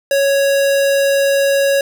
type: tone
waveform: square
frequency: 554.4 Hz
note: C#5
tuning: in tune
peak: -12 dBFS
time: 0.11-1.81 s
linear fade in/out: 2 ms
effects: none